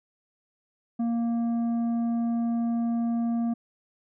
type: tone with tanh clipping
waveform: triangle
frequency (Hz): 233.1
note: A#3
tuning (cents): 0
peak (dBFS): -25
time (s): 0.99-3.54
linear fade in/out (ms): 10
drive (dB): 11
effects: none